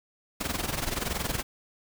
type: noise with amplitude modulation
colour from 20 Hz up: pink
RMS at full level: -28 dBFS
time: 0.4-1.43 s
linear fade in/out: 10 ms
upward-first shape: sine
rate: 21.3 Hz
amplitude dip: 75%
effects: none